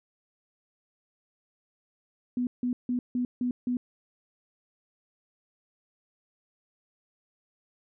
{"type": "tone bursts", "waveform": "sine", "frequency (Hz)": 246.9, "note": "B3", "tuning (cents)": 0, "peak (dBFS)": -25, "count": 6, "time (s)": [2.37, 3.77], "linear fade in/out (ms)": 2, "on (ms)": 100, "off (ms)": 160, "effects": []}